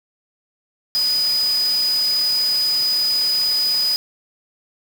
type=tone in noise; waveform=sine; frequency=4968 Hz; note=D#8; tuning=3 cents flat; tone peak=-16 dBFS; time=0.95-3.96 s; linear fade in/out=0 ms; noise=white; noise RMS=-31 dBFS; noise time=0.95-3.96 s; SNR=+12 dB; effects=none